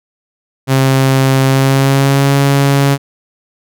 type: tone with pitch glide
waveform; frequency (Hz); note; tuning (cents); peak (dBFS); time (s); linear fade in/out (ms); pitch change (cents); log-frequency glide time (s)
sawtooth; 133.8 to 139.32; C3 to C#3; +39 to +9; -4; 0.67-2.98; 50; +70; 1.45-2.35
effects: none